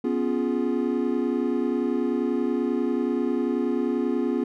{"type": "chord", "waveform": "triangle", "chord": "C# dominant seventh", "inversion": "third", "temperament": "equal with one note detuned", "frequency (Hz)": [246.9, 277.2, 349.2, 417.5], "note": ["B3", "C#4", "E#4", "G#4"], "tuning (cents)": [0, 0, 0, 9], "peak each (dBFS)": [-24, -26, -26, -28], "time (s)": [0.04, 4.44], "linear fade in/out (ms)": 5, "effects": []}